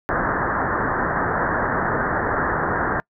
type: low-pass noise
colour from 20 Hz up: white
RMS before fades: -22 dBFS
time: 0.09-3 s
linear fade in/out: 0 ms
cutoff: 1800 Hz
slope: 96 dB/octave
effects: noise-tail reverb RT60 0.1 s tail -26 dB re dry